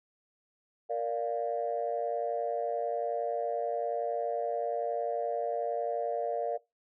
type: chord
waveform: sine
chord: Bb major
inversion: none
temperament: equal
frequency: 466.2 / 587.3 / 698.5 Hz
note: Bb4 / D5 / F5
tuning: 0 / 0 / 0 cents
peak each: -33 dBFS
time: 0.89-6.58 s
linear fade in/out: 20 ms
effects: noise-tail reverb RT60 0.2 s tail -20 dB re dry + tanh soft clip ceiling -21 dBFS